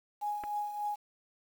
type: tone with tremolo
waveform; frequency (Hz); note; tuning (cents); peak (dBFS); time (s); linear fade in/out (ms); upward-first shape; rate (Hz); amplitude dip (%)
sine; 830.6; G#5; 0; -30; 0.21-0.96; 20; triangle; 3.4; 65
type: clicks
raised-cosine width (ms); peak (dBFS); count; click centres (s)
0.5; -27 / -30; 2; 0.437 / 0.44
effects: 9-bit